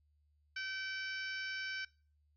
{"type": "harmonic tone with a mistuned harmonic", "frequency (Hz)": 770, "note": "G5", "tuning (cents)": -31, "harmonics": [2, 3, 4, 5, 6, 7, 8], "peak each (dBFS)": [-40, -45, -49, -55, -51, -50, -62], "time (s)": [0.56, 1.85], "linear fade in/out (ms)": 5, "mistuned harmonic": 4, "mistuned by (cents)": -29, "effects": ["noise-tail reverb RT60 0.4 s tail -22 dB re dry", "added 74 Hz sine -70 dBFS peak until 2.36 s"]}